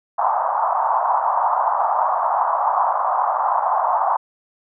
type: band-pass noise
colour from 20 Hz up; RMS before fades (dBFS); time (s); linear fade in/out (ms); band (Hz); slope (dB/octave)
white; -19; 0.18-4.17; 10; 700 to 1100; 48
effects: none